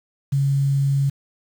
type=tone with quantisation; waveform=sine; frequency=138.59 Hz; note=C#3; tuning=in tune; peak=-16 dBFS; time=0.32-1.1 s; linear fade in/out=10 ms; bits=7; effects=none